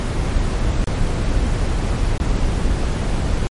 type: noise with dropouts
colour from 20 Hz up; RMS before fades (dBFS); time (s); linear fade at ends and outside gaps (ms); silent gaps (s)
brown; -18; 0-3.47; 0; 0.841-0.874 / 2.178-2.2 / 2.689-2.693
effects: MP3 48 kbps